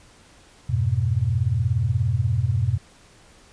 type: chord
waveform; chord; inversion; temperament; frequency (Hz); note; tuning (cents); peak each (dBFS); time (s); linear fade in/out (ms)
sine; F diminished; none; equal with one note detuned; 87.31 / 103.83 / 124.33; F2 / Ab2 / Cb3; 0 / 0 / +12; -25 / -23 / -22; 0.69-2.78; 10
effects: pink hiss -52 dBFS RMS until 3.52 s + resampled to 22050 Hz